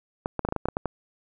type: clicks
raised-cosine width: 1 ms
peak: -12 dBFS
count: 10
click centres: 0.259 / 0.393 / 0.45 / 0.488 / 0.524 / 0.563 / 0.656 / 0.686 / 0.769 / 0.857 s
effects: none